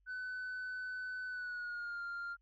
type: tone with pitch glide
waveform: sine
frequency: 1505 to 1396.1 Hz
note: F#6 to F6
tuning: +29 to -1 cents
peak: -37 dBFS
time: 0.06-2.37 s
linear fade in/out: 50 ms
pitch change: -130 cents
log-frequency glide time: 1.27-2.02 s
effects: tanh soft clip ceiling -38 dBFS + added 48 Hz sine -70 dBFS peak until 2.41 s